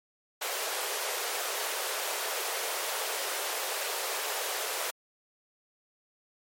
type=high-pass noise; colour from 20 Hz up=pink; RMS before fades=-33 dBFS; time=0.41-4.91 s; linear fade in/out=10 ms; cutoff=410 Hz; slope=48 dB/octave; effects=MP3 64 kbps